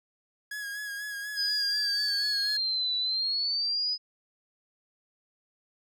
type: tone with vibrato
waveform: 45% pulse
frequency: 1661.2 Hz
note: G#6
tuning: in tune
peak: -34 dBFS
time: 0.51-2.57 s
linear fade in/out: 5 ms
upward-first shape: sine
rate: 4.1 Hz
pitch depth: 37 cents each way
type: linear two-way sweep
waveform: sine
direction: down then up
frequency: 5020 to 3942 to 5020 Hz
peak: -26 dBFS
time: 1.35-3.98 s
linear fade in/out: 50 ms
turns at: 2.97 s
effects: none